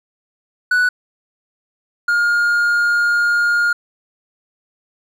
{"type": "tone pair in turn", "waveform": "triangle", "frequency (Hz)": [1480, 1418.8], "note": ["F#6", "F6"], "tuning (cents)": [0, 27], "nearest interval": "minor second", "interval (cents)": 73, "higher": "first", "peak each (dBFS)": [-10, -11], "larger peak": "first", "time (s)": [[0.71, 0.89], [2.08, 3.73]], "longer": "second", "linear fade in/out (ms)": 5, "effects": []}